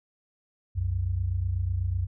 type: tone pair together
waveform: sine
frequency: 64.44 / 92.5 Hz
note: C2 / F#2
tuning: -26 / 0 cents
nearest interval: tritone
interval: 626 cents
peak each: -30 / -26 dBFS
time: 0.75-2.07 s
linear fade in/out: 20 ms
effects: none